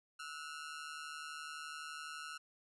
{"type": "ring-modulated tone", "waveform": "sawtooth", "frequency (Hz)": 1384, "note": "F6", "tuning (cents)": -16, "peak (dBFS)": -38, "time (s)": [0.19, 2.38], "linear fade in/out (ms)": 10, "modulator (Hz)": 75.9, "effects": ["resampled to 24000 Hz"]}